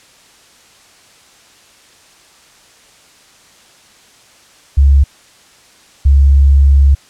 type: tone pair in turn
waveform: sine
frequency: 69.3 / 69.3 Hz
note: C#2 / C#2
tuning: 0 / 0 cents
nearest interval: unison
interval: 0 cents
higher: neither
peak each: -4 dBFS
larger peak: neither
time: 4.77-5.04 / 6.05-6.95 s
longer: second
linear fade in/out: 10 ms
effects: white hiss -45 dBFS RMS until 7.09 s + low-pass 8000 Hz 12 dB/octave